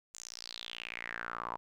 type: tone with band-pass filter sweep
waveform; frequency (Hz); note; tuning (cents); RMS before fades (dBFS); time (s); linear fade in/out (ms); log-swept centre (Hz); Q
sawtooth; 58.3; A#1; +1; -43; 0.14-1.57; 0; 7300 to 940; 5.6
effects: none